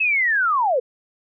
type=linear sweep; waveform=sine; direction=down; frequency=2637 to 459 Hz; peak=-16 dBFS; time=0-0.8 s; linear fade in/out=10 ms; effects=none